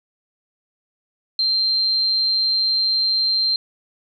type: tone with amplitude modulation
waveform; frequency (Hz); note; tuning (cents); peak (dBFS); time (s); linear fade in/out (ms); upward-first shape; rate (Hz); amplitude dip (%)
sine; 4152; C8; -14; -15; 1.39-3.56; 2; sine; 132; 25
effects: none